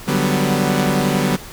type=chord; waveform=sawtooth; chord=G major seventh; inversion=second; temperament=equal; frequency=146.83 / 185 / 196 / 246.9 Hz; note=D3 / F#3 / G3 / B3; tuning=0 / 0 / 0 / 0 cents; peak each=-17 dBFS; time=0.07-1.37 s; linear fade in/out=20 ms; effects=pink hiss -36 dBFS RMS until 1.52 s